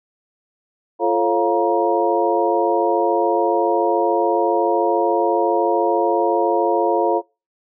sine tone cluster, 344.9 / 438.9 / 546 / 699 / 946 Hz, F4 / A4 / C#5 / F5 / A#5, -22 / -4 / -26 / +1 / +25 cents, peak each -21 dBFS, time 0.99-7.22 s, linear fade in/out 50 ms, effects noise-tail reverb RT60 0.3 s tail -26 dB re dry

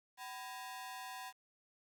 sawtooth ring-modulated tone, 880 Hz, A5, in tune, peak -38 dBFS, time 0.17-1.33 s, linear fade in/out 50 ms, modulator 120 Hz, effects 11-bit

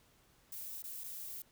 violet noise with dropouts, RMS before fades -45 dBFS, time 0.52-1.42 s, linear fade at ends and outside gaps 2 ms, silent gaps 0.822-0.84 / 1.036-1.041 s, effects pink hiss -68 dBFS RMS until 1.51 s

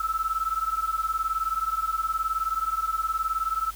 sine beating tone pair, 1307 / 1326 Hz, E6 / E6, -15 / +10 cents, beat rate 19 Hz, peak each -27 / -28 dBFS, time 0-3.71 s, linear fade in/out 5 ms, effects added 50 Hz sine -43 dBFS peak until 3.75 s + white hiss -46 dBFS RMS until 3.75 s

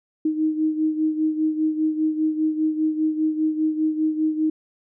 sine beating tone pair, 311.1 / 316.1 Hz, D#4 / D#4, 0 / +27 cents, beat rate 5 Hz, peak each -20 / -26 dBFS, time 0.25-4.5 s, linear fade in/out 5 ms, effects none

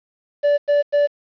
triangle tone bursts, 580 Hz, D5, 22 cents flat, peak -11 dBFS, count 3, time 0.43-1.074 s, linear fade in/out 20 ms, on 150 ms, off 97 ms, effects resampled to 11025 Hz + 8-bit

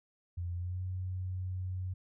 sine tone with pitch glide, 87.4 to 92.28 Hz, F2 to F#2, +2 to -4 cents, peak -34 dBFS, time 0.37-1.94 s, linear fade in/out 10 ms, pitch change +94 cents, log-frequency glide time 0.55-0.82 s, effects none

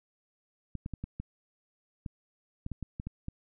clicks, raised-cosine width 5 ms, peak -24 dBFS, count 12, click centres 0.753 / 0.861 / 0.937 / 1.04 / 1.2 / 2.062 / 2.664 / 2.717 / 2.827 / 2.999 / 3.07 / 3.284 s, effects none

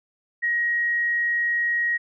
sine tone, 1890 Hz, A#6, 23 cents sharp, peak -20 dBFS, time 0.42-1.98 s, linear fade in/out 20 ms, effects none

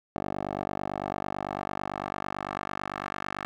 10% pulse tone with band-pass filter sweep, 48.97 Hz, G1, 1 cent flat, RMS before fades -34 dBFS, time 0.16-3.45 s, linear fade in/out 0 ms, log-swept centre 580 to 1400 Hz, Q 1.5, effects none

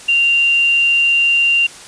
sine tone with quantisation, 2777 Hz, F7, 10 cents flat, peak -10 dBFS, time 0.08-1.67 s, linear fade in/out 10 ms, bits 6, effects white hiss -36 dBFS RMS until 1.87 s + resampled to 22050 Hz

